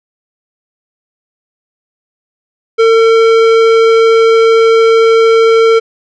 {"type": "tone with tanh clipping", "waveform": "sine", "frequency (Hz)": 452.2, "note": "A4", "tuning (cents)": 47, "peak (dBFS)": -6, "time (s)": [2.78, 5.8], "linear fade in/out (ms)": 20, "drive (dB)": 16, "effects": []}